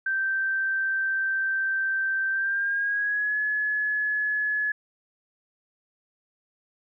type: tone with pitch glide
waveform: sine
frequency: 1561 to 1702.3 Hz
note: G6 to G#6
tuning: -8 to +42 cents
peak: -23 dBFS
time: 0.06-4.72 s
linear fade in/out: 5 ms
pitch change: +150 cents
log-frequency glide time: 2.3-3.38 s
effects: none